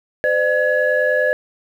sine tone cluster, 510 / 600 / 1691 Hz, C5 / D5 / G#6, -44 / +37 / +31 cents, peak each -18 dBFS, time 0.24-1.33 s, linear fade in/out 0 ms, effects tanh soft clip ceiling -5 dBFS + 8-bit

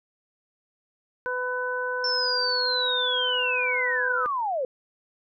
harmonic tone, 500 Hz, B4, 21 cents sharp, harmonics 1 / 2 / 3, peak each -30 / -32 / -29 dBFS, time 1.26-4.26 s, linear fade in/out 0 ms
sine linear sweep, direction down, 5390 to 486.1 Hz, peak -24 dBFS, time 2.04-4.65 s, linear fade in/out 2 ms
effects none

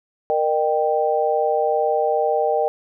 sine chord, Eb major, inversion second, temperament equal with one note detuned, 466.2 / 608.4 / 784 Hz, Bb4 / Eb5 / G5, 0 / -39 / 0 cents, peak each -21 dBFS, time 0.3-2.68 s, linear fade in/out 0 ms, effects none

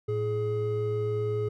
triangle tone pair together, 111.6 / 420.8 Hz, A2 / G#4, +25 / +23 cents, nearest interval octave + major seventh, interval 2298 cents, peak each -28 / -26 dBFS, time 0.08-1.49 s, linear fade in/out 10 ms, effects none

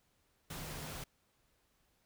sine tone in noise, 154.3 Hz, D#3, 14 cents flat, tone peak -48 dBFS, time 0.5-1.04 s, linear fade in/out 5 ms, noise pink, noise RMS -45 dBFS, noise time 0.5-1.04 s, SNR -6 dB, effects pink hiss -75 dBFS RMS until 2.05 s

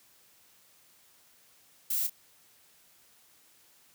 violet noise with echo, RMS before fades -30 dBFS, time 1.9-2.07 s, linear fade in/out 5 ms, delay 28 ms, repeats 1, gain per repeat -9 dB, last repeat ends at 2.098 s, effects white hiss -62 dBFS RMS until 3.94 s + high-pass 60 Hz 12 dB/octave

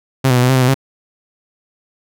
sawtooth tone with pitch steps, 133 / 125.4 / 123.4 / 126.4 / 132.2 / 129 / 126 / 134.4 Hz, C3 / B2 / B2 / B2 / C3 / C3 / B2 / C3, +29 / +27 / -1 / +41 / +18 / -24 / +35 / +47 cents, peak -6 dBFS, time 0.24-0.744 s, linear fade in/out 10 ms, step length 63 ms, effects none

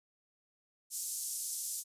pink band-pass noise, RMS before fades -39 dBFS, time 0.9-1.84 s, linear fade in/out 50 ms, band 6400 to 12000 Hz, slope 24 dB/octave, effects resampled to 32000 Hz

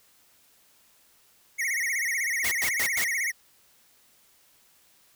square tone with vibrato, 2031 Hz, B6, 48 cents sharp, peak -26 dBFS, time 1.58-3.32 s, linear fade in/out 20 ms, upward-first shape sine, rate 16 Hz, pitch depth 170 cents each way
white noise bursts, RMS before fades -29 dBFS, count 4, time 2.44-3.044 s, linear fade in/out 5 ms, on 76 ms, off 100 ms
effects white hiss -61 dBFS RMS until 5.15 s

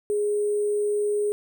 sine tone with sample-and-hold, 415.3 Hz, G#4, in tune, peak -21 dBFS, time 0.1-1.32 s, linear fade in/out 0 ms, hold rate 8820 Hz, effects none

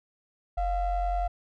triangle ring-modulated tone, 329.6 Hz, E4, in tune, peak -20 dBFS, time 0.57-1.28 s, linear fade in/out 10 ms, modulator 375 Hz, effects none

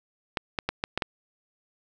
clicks, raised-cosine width 0.3 ms, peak -10 dBFS, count 6, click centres 0.372 / 0.588 / 0.69 / 0.839 / 0.976 / 1.022 s, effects none

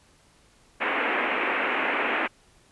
white band-pass noise, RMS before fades -26 dBFS, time 0.8-2.28 s, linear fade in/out 20 ms, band 230 to 2600 Hz, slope 48 dB/octave, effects pink hiss -59 dBFS RMS until 2.71 s + resampled to 24000 Hz

